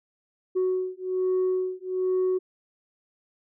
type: beating tone pair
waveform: sine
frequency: 370 / 371.2 Hz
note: F#4 / F#4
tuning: 0 / +6 cents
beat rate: 1.2 Hz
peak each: -25 dBFS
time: 0.55-2.39 s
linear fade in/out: 20 ms
effects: tanh soft clip ceiling -19 dBFS